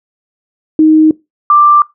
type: tone pair in turn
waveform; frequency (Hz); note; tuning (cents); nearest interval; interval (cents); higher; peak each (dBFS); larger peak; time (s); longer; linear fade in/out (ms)
sine; 312.6 / 1180.2; D#4 / D6; +8 / +8; octave + major seventh; 2300; second; -3; neither; 0.79-1.11 / 1.5-1.82; neither; 2
effects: noise-tail reverb RT60 0.2 s tail -21 dB re dry